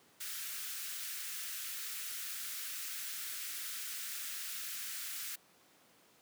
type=high-pass noise; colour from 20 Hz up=white; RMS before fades=-42 dBFS; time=0.2-5.36 s; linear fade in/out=10 ms; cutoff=1300 Hz; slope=48 dB/octave; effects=pink hiss -65 dBFS RMS until 6.21 s + high-pass 200 Hz 12 dB/octave